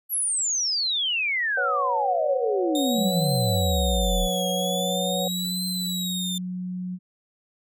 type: exponential sweep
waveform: sine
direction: down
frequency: 11990 to 36.2 Hz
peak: -22 dBFS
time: 0.09-4.29 s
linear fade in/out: 50 ms
type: chord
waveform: sine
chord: B suspended second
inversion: none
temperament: equal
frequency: 493.9 / 554.4 / 740 Hz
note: B4 / C#5 / F#5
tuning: 0 / 0 / 0 cents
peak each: -31 / -28 / -31 dBFS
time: 1.57-5.28 s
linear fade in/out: 5 ms
type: tone with vibrato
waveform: sawtooth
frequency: 3664 Hz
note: A#7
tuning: 31 cents flat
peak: -25 dBFS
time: 2.75-6.38 s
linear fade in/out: 2 ms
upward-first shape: triangle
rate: 0.43 Hz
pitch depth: 200 cents each way
type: tone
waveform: sine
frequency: 181.9 Hz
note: F#3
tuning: 29 cents flat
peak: -28 dBFS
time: 2.95-6.99 s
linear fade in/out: 50 ms
effects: none